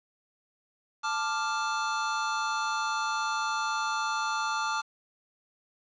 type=chord; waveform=square; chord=D minor; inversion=second; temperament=equal with one note detuned; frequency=880 / 1179.4 / 1396.9 Hz; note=A5 / D6 / F6; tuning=0 / +7 / 0 cents; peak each=-33 dBFS; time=1.03-4.82 s; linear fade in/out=20 ms; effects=resampled to 16000 Hz + 9-bit